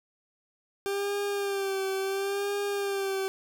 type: tone with vibrato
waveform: 40% pulse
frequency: 394.9 Hz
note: G4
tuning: 13 cents sharp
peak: -27 dBFS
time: 0.86-3.28 s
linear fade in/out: 0 ms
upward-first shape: sine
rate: 0.72 Hz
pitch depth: 44 cents each way
effects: none